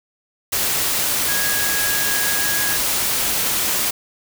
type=tone in noise; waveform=sine; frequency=1653 Hz; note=G#6; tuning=9 cents flat; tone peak=-24 dBFS; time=1.28-2.77 s; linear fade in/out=10 ms; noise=white; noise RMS=-20 dBFS; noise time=0.52-3.91 s; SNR=-7 dB; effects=none